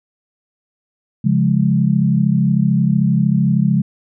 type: chord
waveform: sine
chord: Db major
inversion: none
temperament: equal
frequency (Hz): 138.59 / 174.61 / 207.7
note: Db3 / F3 / Ab3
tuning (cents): 0 / 0 / 0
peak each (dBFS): -16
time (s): 1.24-3.82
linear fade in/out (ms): 10
effects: none